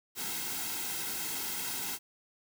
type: noise with comb filter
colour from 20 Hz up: white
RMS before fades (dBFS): -36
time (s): 0.15-1.99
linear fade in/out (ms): 50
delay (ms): 1.7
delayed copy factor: -0.7
effects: none